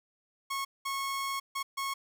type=tone bursts at uneven times; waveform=sawtooth; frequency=1095 Hz; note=C#6; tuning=22 cents flat; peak=-28 dBFS; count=4; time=0.5-0.65 / 0.85-1.4 / 1.55-1.63 / 1.77-1.94 s; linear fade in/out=10 ms; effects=none